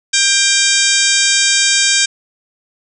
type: harmonic tone with a mistuned harmonic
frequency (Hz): 793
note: G5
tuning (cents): +20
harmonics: 2 / 3 / 4 / 5 / 6 / 7 / 8 / 9 / 10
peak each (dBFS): -19 / -19 / -19 / -19 / -19 / -19 / -19 / -19 / -19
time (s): 0.13-2.06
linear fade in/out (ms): 10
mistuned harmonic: 5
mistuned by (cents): -94
effects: none